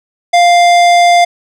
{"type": "tone with hard clipping", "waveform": "sine", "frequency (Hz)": 698.5, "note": "F5", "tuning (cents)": 0, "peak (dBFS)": -6, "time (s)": [0.33, 1.25], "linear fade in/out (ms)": 10, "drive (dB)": 16, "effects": []}